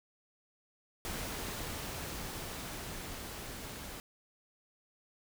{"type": "noise with level ramp", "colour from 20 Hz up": "pink", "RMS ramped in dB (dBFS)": [-39, -45], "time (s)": [1.05, 4], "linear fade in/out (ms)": 0, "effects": []}